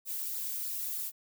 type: noise with flanger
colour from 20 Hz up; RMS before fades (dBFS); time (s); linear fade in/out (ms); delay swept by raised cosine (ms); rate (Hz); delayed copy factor
violet; -36; 0.05-1.12; 50; 0.32 to 4.02; 3.2; -0.65
effects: none